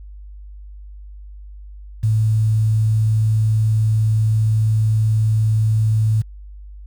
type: tone with quantisation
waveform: sine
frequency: 109.3 Hz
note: A2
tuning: 11 cents flat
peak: -13 dBFS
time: 2.03-6.22 s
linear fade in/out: 10 ms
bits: 7
effects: added 50 Hz sine -34 dBFS peak until 6.86 s